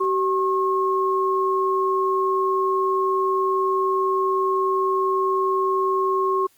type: tone pair together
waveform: sine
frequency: 381.7 / 1081 Hz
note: G4 / C#6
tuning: -46 / -44 cents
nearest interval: octave + tritone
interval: 1802 cents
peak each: -21 dBFS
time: 0-6.47 s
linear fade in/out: 10 ms
effects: white hiss -59 dBFS RMS until 6.57 s + Opus 32 kbps